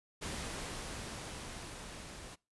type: noise with level ramp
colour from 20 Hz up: pink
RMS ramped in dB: -40 to -49 dBFS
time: 0.21-2.36 s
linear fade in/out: 20 ms
effects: noise-tail reverb RT60 0.3 s tail -25 dB re dry + resampled to 24000 Hz